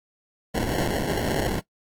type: noise with sample-and-hold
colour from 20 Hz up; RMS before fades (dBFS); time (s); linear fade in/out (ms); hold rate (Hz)
violet; -25; 0.54-1.6; 10; 1225
effects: noise-tail reverb RT60 0.1 s tail -18 dB re dry + AAC 64 kbps